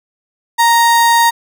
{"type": "tone", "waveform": "35% pulse", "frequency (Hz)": 932.3, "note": "A#5", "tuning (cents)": 0, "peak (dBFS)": -6, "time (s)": [0.58, 1.31], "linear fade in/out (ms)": 20, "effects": []}